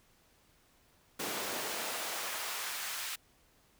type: noise with high-pass filter sweep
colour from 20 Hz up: pink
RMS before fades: -38 dBFS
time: 1.19-3.16 s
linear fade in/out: 10 ms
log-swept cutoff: 260 to 1700 Hz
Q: 0.77
effects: pink hiss -67 dBFS RMS until 3.79 s